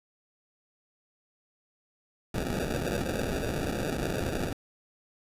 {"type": "noise with sample-and-hold", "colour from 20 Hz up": "white", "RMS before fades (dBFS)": -31, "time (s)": [2.34, 4.53], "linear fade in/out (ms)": 5, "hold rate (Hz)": 1050, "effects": ["resampled to 32000 Hz"]}